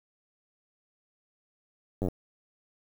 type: slowing click train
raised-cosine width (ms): 2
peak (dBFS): -17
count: 7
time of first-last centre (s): 2.02-2.085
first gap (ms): 10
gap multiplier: 1.03
effects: 8-bit